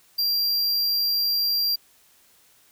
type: tone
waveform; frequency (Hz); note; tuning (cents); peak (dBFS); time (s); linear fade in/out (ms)
square; 4748; D8; +18; -21; 0.18-1.76; 10
effects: white hiss -58 dBFS RMS until 2.71 s